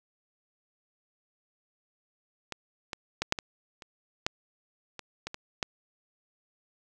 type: clicks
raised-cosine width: 0.2 ms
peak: -18 / -17 / -11 / -6 / -16 / -27 / -9 / -22 / -18 / -20 / -11 dBFS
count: 11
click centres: 2.523 / 2.932 / 3.22 / 3.324 / 3.388 / 3.822 / 4.265 / 4.993 / 5.27 / 5.344 / 5.628 s
effects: none